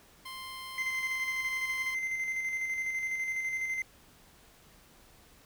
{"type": "tone", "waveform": "15% pulse", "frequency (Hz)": 1046.5, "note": "C6", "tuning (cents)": 0, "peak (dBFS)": -34, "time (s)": [0.25, 1.95], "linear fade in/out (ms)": 10}
{"type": "tone with tremolo", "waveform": "triangle", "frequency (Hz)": 2076, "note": "C7", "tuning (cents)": -14, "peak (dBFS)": -28, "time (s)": [0.78, 3.82], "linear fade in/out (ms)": 2, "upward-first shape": "square", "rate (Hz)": 12, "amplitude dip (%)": 35}
{"effects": ["pink hiss -59 dBFS RMS until 5.45 s"]}